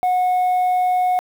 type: tone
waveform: sine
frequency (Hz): 730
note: F#5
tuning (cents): -24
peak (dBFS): -12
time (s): 0.03-1.19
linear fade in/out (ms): 0
effects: tanh soft clip ceiling -14 dBFS + 7-bit